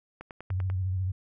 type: click train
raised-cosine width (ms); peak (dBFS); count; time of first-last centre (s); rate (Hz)
0.5; -26; 6; 0.21-0.7; 10.2
type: tone with vibrato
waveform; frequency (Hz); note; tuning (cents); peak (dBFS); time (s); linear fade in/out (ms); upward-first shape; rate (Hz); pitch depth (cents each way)
sine; 93.2; F#2; +13; -26; 0.5-1.12; 10; sine; 14; 57
effects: none